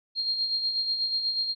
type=tone with tremolo; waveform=sine; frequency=4219 Hz; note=C8; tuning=14 cents sharp; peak=-23 dBFS; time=0.15-1.55 s; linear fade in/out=50 ms; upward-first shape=sine; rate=8.2 Hz; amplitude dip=50%; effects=none